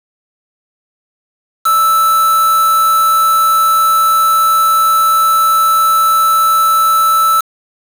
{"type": "tone with quantisation", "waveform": "triangle", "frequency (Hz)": 1318.5, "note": "E6", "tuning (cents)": 0, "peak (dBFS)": -6, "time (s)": [1.65, 7.41], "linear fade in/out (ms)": 10, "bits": 3, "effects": []}